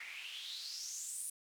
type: noise with band-pass filter sweep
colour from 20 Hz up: white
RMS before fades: -45 dBFS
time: 0-1.3 s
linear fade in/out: 5 ms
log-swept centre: 2000 to 10000 Hz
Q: 5.8
effects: none